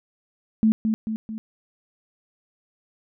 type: tone with echo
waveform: sine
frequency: 219.6 Hz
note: A3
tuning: 3 cents flat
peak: -14 dBFS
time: 0.63-0.72 s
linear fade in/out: 0 ms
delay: 220 ms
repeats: 3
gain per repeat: -5 dB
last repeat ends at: 1.38 s
effects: none